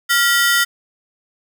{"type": "ring-modulated tone", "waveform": "sawtooth", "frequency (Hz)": 1661.2, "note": "G#6", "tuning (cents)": 0, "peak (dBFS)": -6, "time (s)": [0.09, 0.65], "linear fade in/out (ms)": 20, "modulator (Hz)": 266, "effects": []}